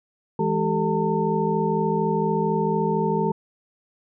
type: tone cluster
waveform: sine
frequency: 163.5 / 207.7 / 389.1 / 442.6 / 900 Hz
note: E3 / G#3 / G4 / A4 / A5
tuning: -14 / 0 / -13 / +10 / +39 cents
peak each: -26 dBFS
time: 0.39-3.32 s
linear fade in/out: 5 ms
effects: none